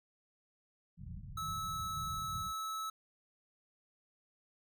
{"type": "low-pass noise", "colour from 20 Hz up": "white", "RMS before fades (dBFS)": -46, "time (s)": [0.97, 2.53], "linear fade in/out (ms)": 50, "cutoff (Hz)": 170, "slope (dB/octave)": 48}
{"type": "tone", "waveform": "square", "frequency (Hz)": 1300, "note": "E6", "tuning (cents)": -24, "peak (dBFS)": -38, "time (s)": [1.37, 2.9], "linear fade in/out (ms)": 5}
{"effects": []}